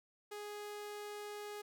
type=tone; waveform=sawtooth; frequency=415.3 Hz; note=G#4; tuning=in tune; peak=-40 dBFS; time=0.31-1.62 s; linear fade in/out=10 ms; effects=none